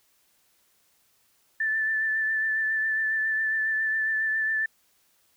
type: tone with vibrato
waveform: sine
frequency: 1760 Hz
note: A6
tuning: in tune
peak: -23 dBFS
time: 1.6-4.66 s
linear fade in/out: 5 ms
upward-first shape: triangle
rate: 7.3 Hz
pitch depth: 24 cents each way
effects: white hiss -66 dBFS RMS until 5.36 s